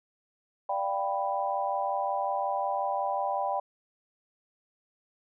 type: chord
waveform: sine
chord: G dominant seventh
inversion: second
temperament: equal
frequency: 587.3 / 698.5 / 784 / 987.8 Hz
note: D5 / F5 / G5 / B5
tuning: 0 / 0 / 0 / 0 cents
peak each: -33 / -36 / -30 / -33 dBFS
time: 0.69-3.6 s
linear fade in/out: 5 ms
effects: none